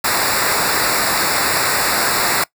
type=noise with comb filter; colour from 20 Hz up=pink; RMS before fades=-17 dBFS; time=0.04-2.44 s; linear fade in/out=5 ms; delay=0.32 ms; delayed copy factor=-0.95; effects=noise-tail reverb RT60 0.1 s tail -21 dB re dry